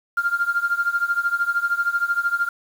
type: tone with tremolo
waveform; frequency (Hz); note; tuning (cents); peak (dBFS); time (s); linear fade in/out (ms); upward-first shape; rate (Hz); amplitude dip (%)
sine; 1398; F6; +1; -14; 0.17-2.49; 5; triangle; 13; 95
effects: tanh soft clip ceiling -11 dBFS + 7-bit